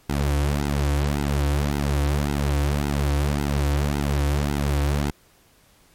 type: tone with flanger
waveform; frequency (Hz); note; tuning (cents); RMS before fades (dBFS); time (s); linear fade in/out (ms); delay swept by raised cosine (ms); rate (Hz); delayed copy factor
sawtooth; 71.8; D2; -39; -22; 0.09-5.11; 5; 1.7 to 5; 1.8; -1
effects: pink hiss -57 dBFS RMS until 5.94 s + MP3 64 kbps

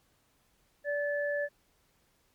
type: tone pair together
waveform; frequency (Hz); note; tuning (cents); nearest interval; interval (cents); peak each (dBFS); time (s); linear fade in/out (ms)
sine; 580 / 1736; D5 / A6; -22 / -24; octave + perfect fifth; 1898; -30 / -34; 0.84-1.49; 50
effects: pink hiss -70 dBFS RMS until 2.34 s + MP3 96 kbps

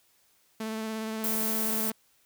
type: tone with vibrato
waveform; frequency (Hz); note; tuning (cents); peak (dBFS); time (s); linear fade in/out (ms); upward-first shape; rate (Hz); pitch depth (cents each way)
sawtooth; 220; A3; 0; -28; 0.6-1.92; 5; sine; 17; 16
type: noise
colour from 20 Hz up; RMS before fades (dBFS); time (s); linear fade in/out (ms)
violet; -30; 1.24-1.9; 0
effects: white hiss -66 dBFS RMS until 2.25 s

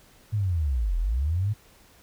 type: linear two-way sweep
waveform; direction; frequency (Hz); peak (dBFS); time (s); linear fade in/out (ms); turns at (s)
sine; down then up; 110 to 38.89 to 110; -22; 0.32-1.54; 20; 0.98
effects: pink hiss -56 dBFS RMS until 2.02 s

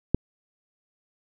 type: click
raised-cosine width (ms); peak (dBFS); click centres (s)
3; -6; 0.146
effects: none

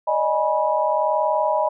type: tone cluster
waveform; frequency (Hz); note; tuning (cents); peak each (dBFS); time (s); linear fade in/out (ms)
sine; 580 / 621 / 833 / 976; D5 / D#5 / G#5 / B5; -22 / -3 / +5 / -21; -27 / -21 / -24 / -22; 0.07-1.69; 10
effects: none

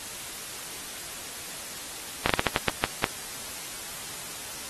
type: slowing click train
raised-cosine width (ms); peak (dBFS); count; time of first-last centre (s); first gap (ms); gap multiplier
0.3; -4; 9; 2.26-3.042; 34; 1.29
effects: white hiss -38 dBFS RMS until 4.69 s + AAC 32 kbps

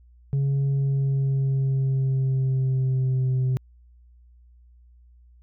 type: tone with pitch glide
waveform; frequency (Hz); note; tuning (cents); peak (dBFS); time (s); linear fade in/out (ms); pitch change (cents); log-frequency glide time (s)
sine; 138.2 to 128.95; C#3 to C3; -5 to -25; -17; 0.33-3.57; 0; -120; 0.65-3.37
effects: tanh soft clip ceiling -19 dBFS + added 60 Hz sine -50 dBFS peak until 5.42 s

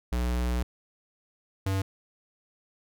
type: tone pair in turn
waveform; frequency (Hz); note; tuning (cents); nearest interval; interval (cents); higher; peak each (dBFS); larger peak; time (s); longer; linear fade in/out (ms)
square; 60.7 / 96.36; B1 / G2; -29 / -29; minor sixth; 800; second; -26; neither; 0.12-0.63 / 1.66-1.82; first; 5
effects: none

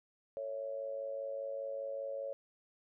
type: tone with amplitude modulation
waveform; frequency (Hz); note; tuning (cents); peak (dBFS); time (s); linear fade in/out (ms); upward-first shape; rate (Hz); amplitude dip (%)
sine; 554.4; C#5; 0; -34; 0.37-2.33; 0; sine; 105; 70
effects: none

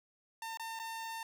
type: tone with dropouts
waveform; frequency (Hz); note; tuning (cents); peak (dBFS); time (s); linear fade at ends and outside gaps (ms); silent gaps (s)
sawtooth; 904; A5; +47; -36; 0.42-1.23; 2; 0.573-0.596 / 0.791-0.797
effects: none

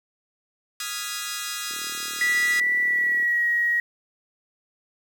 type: chord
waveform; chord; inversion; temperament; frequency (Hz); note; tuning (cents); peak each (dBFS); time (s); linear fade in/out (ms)
10% pulse; F half-diminished seventh; third; equal; 1244.5 / 1396.9 / 1661.2 / 1975.5; Eb6 / F6 / Ab6 / Cb7; 0 / 0 / 0 / 0; -26 / -28 / -25 / -26; 0.8-2.6; 2
type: click train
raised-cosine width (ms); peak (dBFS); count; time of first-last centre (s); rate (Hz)
3; -26; 58; 1.71-3.226; 37.6
type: tone with pitch glide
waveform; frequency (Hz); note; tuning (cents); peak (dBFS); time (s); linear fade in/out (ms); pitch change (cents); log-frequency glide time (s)
sine; 1961 to 1897.5; B6 to A#6; -13 to +30; -19; 2.21-3.8; 2; -57; 2.82-3.47
effects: high-pass 400 Hz 12 dB/octave + 8-bit

